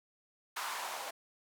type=noise with band-pass filter sweep; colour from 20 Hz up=blue; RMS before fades=-40 dBFS; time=0.56-1.11 s; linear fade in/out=10 ms; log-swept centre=1100 to 680 Hz; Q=2.8; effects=none